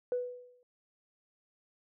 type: tone with exponential decay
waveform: sine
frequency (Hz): 493.9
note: B4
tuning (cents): 0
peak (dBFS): -26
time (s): 0.12-0.63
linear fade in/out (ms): 1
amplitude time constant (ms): 110
effects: tanh soft clip ceiling -24 dBFS